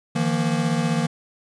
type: chord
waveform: square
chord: Eb suspended second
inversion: none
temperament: equal with one note detuned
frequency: 155.56 / 171.12 / 233.1 Hz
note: Eb3 / F3 / Bb3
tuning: 0 / -35 / 0 cents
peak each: -25 dBFS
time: 0.15-1.07 s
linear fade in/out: 10 ms
effects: resampled to 22050 Hz + 9-bit